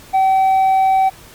triangle tone with hard clipping, 766 Hz, G5, 40 cents flat, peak -9 dBFS, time 0.13-1.1 s, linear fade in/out 20 ms, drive 1 dB, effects pink hiss -41 dBFS RMS until 1.34 s + MP3 96 kbps

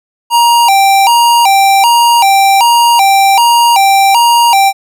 square tone with vibrato, 860 Hz, A5, 40 cents flat, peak -5 dBFS, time 0.3-4.73 s, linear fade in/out 50 ms, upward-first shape square, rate 1.3 Hz, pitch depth 160 cents each way, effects none

